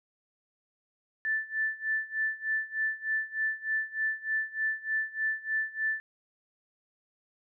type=tone with tremolo; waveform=sine; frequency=1760 Hz; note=A6; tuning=in tune; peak=-25 dBFS; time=1.25-6 s; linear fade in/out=0 ms; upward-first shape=sine; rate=3.3 Hz; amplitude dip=90%; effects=none